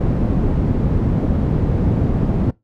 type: low-pass noise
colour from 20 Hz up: white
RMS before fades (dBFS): -17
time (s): 0-2.51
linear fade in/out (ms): 10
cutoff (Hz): 200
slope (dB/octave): 12
effects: noise-tail reverb RT60 0.2 s tail -22 dB re dry